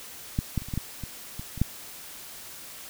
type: clicks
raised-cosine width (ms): 5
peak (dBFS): -12 / -13 / -28 / -28 / -18 / -15 / -22 / -23 / -25 / -9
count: 10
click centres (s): 0.389 / 0.577 / 0.62 / 0.686 / 0.738 / 0.776 / 1.037 / 1.395 / 1.577 / 1.616
effects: white hiss -43 dBFS RMS until 2.89 s